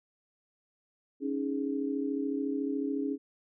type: chord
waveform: sine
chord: C# suspended second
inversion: none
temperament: equal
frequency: 277.2 / 311.1 / 415.3 Hz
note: C#4 / D#4 / G#4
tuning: 0 / 0 / 0 cents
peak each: -31 / -36 / -36 dBFS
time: 1.2-3.18 s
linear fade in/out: 50 ms
effects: none